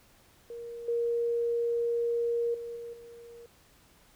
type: tone with level steps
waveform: sine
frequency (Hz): 470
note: A#4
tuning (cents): +14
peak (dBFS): -38 / -26 / -36 / -38 / -46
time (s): 0.5-3.46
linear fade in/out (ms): 2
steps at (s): 0.88 / 2.54 / 2.76 / 2.93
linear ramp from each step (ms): 5
effects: pink hiss -61 dBFS RMS until 4.15 s